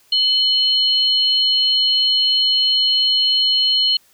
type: tone pair together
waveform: sine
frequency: 2999 / 4241 Hz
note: F#7 / C8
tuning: +23 / +23 cents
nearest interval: tritone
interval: 600 cents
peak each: -16 dBFS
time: 0.12-3.97 s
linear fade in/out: 5 ms
effects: white hiss -55 dBFS RMS until 4.13 s